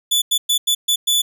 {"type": "tone bursts at uneven times", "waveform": "sawtooth", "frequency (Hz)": 3470, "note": "A7", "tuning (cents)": -25, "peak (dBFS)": -11, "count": 6, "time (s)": [[0.11, 0.22], [0.31, 0.38], [0.49, 0.58], [0.67, 0.75], [0.88, 0.96], [1.07, 1.22]], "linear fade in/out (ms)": 10, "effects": []}